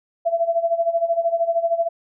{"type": "tone with tremolo", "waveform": "sine", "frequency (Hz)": 672, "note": "E5", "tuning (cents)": 33, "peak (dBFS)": -14, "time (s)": [0.25, 1.89], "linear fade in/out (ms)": 20, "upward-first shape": "sine", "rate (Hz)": 13, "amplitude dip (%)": 80, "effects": []}